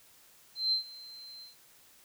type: tone with ADSR envelope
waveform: sine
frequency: 4112 Hz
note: C8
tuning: 31 cents flat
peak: -24 dBFS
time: 0.55-1.56 s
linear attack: 170 ms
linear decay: 110 ms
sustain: -21 dB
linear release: 140 ms
effects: white hiss -60 dBFS RMS until 2.04 s